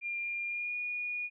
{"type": "tone with pitch glide", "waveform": "sine", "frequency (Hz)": [2399, 2447], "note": ["D7", "D#7"], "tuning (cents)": [36, -29], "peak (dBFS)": -33, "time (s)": [0.01, 1.3], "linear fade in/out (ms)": 50, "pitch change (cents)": 35, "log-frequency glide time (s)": [0.46, 0.76], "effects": []}